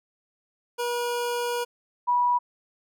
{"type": "tone pair in turn", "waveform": ["25% pulse", "sine"], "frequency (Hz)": [481.1, 975.4], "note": ["B4", "B5"], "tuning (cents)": [-45, -22], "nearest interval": "octave", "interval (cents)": 1223, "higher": "second", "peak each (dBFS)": [-22, -19], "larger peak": "second", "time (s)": [[0.78, 1.65], [2.07, 2.39]], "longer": "first", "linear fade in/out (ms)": 20, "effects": []}